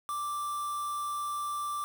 triangle tone with quantisation, 1174.7 Hz, D6, in tune, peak -30 dBFS, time 0.09-1.84 s, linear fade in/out 0 ms, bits 7, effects none

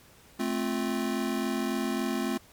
square chord, F major, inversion first, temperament just, 218.3 / 261.9 / 349.2 Hz, A3 / C4 / F4, -13 / +2 / 0 cents, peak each -32 / -32 / -34 dBFS, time 0.39-2.38 s, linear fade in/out 10 ms, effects pink hiss -56 dBFS RMS until 2.52 s + MP3 96 kbps

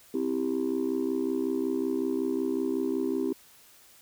sine chord, C major, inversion none, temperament just, 261.6 / 327 / 392.4 Hz, C4 / E4 / G4, 0 / -14 / +2 cents, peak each -29 / -29 / -29 dBFS, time 0.14-3.33 s, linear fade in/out 5 ms, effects tanh soft clip ceiling -20 dBFS + white hiss -56 dBFS RMS until 4.01 s

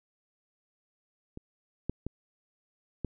clicks, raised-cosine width 3 ms, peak -28 / -17 / -21 / -19 dBFS, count 4, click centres 1.374 / 1.896 / 2.066 / 3.047 s, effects none

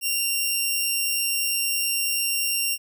10% pulse tone with amplitude modulation, 2769 Hz, F7, 15 cents flat, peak -12 dBFS, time 0.01-2.78 s, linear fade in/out 50 ms, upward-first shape sine, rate 190 Hz, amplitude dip 30%, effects none

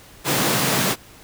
pink high-pass noise, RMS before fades -20 dBFS, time 0.24-0.96 s, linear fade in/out 50 ms, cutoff 110 Hz, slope 96 dB/octave, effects pink hiss -46 dBFS RMS until 1.23 s

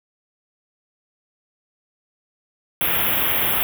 white band-stop noise, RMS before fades -20 dBFS, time 2.81-3.63 s, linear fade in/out 0 ms, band 3500 to 11000 Hz, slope 96 dB/octave, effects none

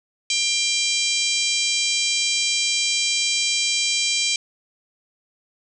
harmonic tone, 793 Hz, G5, 20 cents sharp, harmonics 3 / 4 / 5 / 6 / 7 / 8 / 9 / 10, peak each -25 / -26 / -27 / -28 / -28 / -29 / -30 / -30 dBFS, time 0.3-4.36 s, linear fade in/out 2 ms, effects none

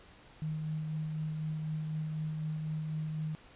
sine tone with tremolo, 155.56 Hz, D#3, in tune, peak -32 dBFS, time 0.42-3.35 s, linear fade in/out 0 ms, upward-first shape sine, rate 4 Hz, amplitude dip 25%, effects pink hiss -57 dBFS RMS until 3.55 s + resampled to 8000 Hz

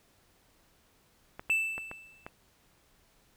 clicks, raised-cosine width 0.5 ms, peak -25 dBFS, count 5, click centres 1.395 / 1.497 / 1.78 / 1.914 / 2.265 s
triangle tone with exponential decay, 2647 Hz, E7, 7 cents sharp, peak -21 dBFS, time 1.5-2.29 s, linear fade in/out 1 ms, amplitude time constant 170 ms
effects pink hiss -66 dBFS RMS until 3.36 s

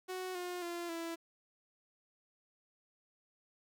sawtooth tone with pitch steps, 370 / 357.2 / 344.8 / 332.9 Hz, F#4 / F4 / F4 / E4, 0 / +39 / -22 / +17 cents, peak -35 dBFS, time 0.08-1.16 s, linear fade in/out 20 ms, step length 270 ms, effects 11-bit

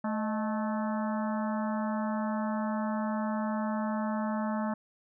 harmonic tone with a mistuned harmonic, 217.5 Hz, A3, 20 cents flat, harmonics 1 / 3 / 4 / 5 / 6 / 7 / 8, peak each -30 / -37 / -38 / -41 / -43 / -47 / -48 dBFS, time 0.04-4.74 s, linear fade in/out 5 ms, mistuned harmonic 3, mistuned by -75 cents, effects none

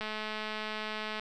click train, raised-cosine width 0.3 ms, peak -21 dBFS, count 256, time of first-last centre 0.01-1.196 s, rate 215 Hz, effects none

